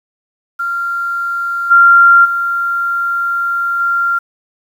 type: tone with level steps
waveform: sine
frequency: 1385 Hz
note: F6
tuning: 15 cents flat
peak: -15 / -3 / -13 / -11 dBFS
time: 0.59-4.19 s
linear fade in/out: 10 ms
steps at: 1.7 / 2.24 / 3.79 s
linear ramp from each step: 20 ms
effects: 7-bit